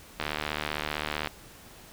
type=click train; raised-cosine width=0.3 ms; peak=-13 dBFS; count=82; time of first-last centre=0.2-1.273 s; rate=75.5 Hz; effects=pink hiss -50 dBFS RMS until 1.92 s